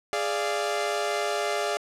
sawtooth chord, D diminished, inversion second, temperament equal with one note detuned, 415.3 / 587.3 / 691.2 Hz, Ab4 / D5 / F5, 0 / 0 / -18 cents, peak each -26 dBFS, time 0.13-1.77 s, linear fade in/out 0 ms, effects low-pass 9000 Hz 12 dB/octave

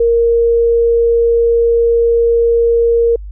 sine tone, 466.2 Hz, A#4, in tune, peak -8 dBFS, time 0-3.16 s, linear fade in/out 5 ms, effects added 50 Hz sine -25 dBFS peak until 3.31 s

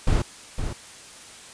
brown noise with echo, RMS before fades -19 dBFS, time 0.07-0.22 s, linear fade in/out 5 ms, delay 510 ms, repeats 1, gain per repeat -8 dB, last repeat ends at 0.73 s, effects white hiss -44 dBFS RMS until 1.53 s + resampled to 22050 Hz

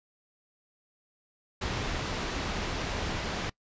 pink low-pass noise, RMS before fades -33 dBFS, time 1.61-3.5 s, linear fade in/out 10 ms, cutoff 5100 Hz, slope 12 dB/octave, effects noise-tail reverb RT60 0.1 s tail -23 dB re dry + resampled to 16000 Hz

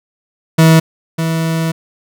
40% pulse tone pair in turn, 161.5 / 162.91 Hz, E3 / E3, -35 / -20 cents, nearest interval unison, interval 15 cents, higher second, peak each -4 / -13 dBFS, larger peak first, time 0.58-0.8 / 1.18-1.72 s, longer second, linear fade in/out 10 ms, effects none

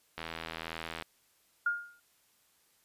click train, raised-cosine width 0.3 ms, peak -22 dBFS, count 70, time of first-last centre 0.18-1.024 s, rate 81.8 Hz
sine tone with exponential decay, 1417 Hz, F6, 25 cents sharp, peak -24 dBFS, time 1.66-2 s, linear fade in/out 5 ms, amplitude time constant 72 ms
effects white hiss -69 dBFS RMS until 2.84 s + resampled to 32000 Hz

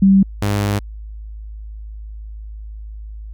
sine / sawtooth tone pair in turn, 194.2 / 102.05 Hz, G3 / G#2, -16 / -30 cents, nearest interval major seventh, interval 1114 cents, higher first, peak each -7 / -12 dBFS, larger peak first, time 0.02-0.23 / 0.42-0.79 s, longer second, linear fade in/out 5 ms, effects added 53 Hz sine -29 dBFS peak until 3.33 s

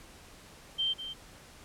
sine tone with echo, 3136 Hz, G7, in tune, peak -27 dBFS, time 0.78-0.94 s, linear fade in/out 20 ms, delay 200 ms, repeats 1, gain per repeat -10 dB, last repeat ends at 1.14 s, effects pink hiss -53 dBFS RMS until 1.64 s + low-pass 11000 Hz 12 dB/octave

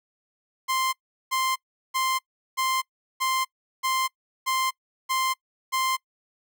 sawtooth tone bursts, 1046.5 Hz, C6, in tune, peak -19 dBFS, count 9, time 0.68-5.97 s, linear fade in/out 20 ms, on 250 ms, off 380 ms, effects noise-tail reverb RT60 0.1 s tail -24 dB re dry

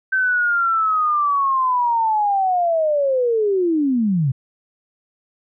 sine linear sweep, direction down, 1548 to 123.47 Hz, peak -15 dBFS, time 0.12-4.32 s, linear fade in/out 10 ms, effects none

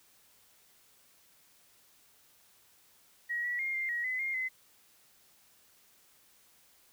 sine tone with pitch steps, 1903 / 1938 / 2126 / 2099 / 1903 / 2022 / 2124 / 2041 Hz, A#6 / B6 / C7 / C7 / A#6 / B6 / C7 / C7, +35 / -33 / +27 / +5 / +35 / +40 / +25 / -44 cents, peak -31 dBFS, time 3.29-4.49 s, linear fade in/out 20 ms, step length 150 ms, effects white hiss -64 dBFS RMS until 6.92 s

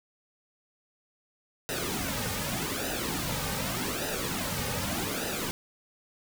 pink noise with flanger, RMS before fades -32 dBFS, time 1.69-5.51 s, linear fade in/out 0 ms, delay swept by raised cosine 0.9 to 3 ms, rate 0.84 Hz, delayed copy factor -0.7, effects none

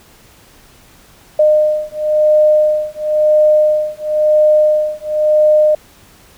sine beating tone pair, 609 / 609.97 Hz, D#5 / D#5, -37 / -35 cents, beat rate 0.97 Hz, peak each -12 dBFS, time 1.39-5.75 s, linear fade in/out 5 ms, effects pink hiss -45 dBFS RMS until 6.37 s

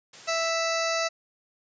white high-pass noise, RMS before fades -45 dBFS, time 0.13-0.5 s, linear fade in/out 5 ms, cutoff 110 Hz, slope 24 dB/octave
harmonic tone, 659.3 Hz, E5, in tune, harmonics 1 / 2 / 3 / 4 / 6 / 7 / 8 / 9 / 10, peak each -28 / -31 / -33 / -34 / -36 / -36 / -37 / -38 / -38 dBFS, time 0.27-1.09 s, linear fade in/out 20 ms
effects resampled to 16000 Hz

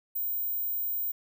sine tone, 15130 Hz, A#9, 25 cents sharp, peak -28 dBFS, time 0.15-1.12 s, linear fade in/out 10 ms, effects none

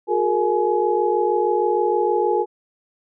sine tone cluster, 360.4 / 420.5 / 466.9 / 843 Hz, F#4 / G#4 / A#4 / G#5, -45 / +22 / +3 / +26 cents, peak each -22 dBFS, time 0.07-2.46 s, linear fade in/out 50 ms, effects none

